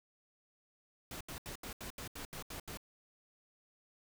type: noise bursts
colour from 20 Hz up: pink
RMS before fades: -45 dBFS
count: 10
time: 1.11-2.773 s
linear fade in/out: 2 ms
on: 97 ms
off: 77 ms
effects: none